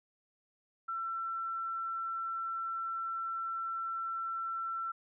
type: tone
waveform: sine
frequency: 1345 Hz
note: E6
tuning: 34 cents sharp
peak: -34 dBFS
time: 0.88-4.92 s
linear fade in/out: 10 ms
effects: none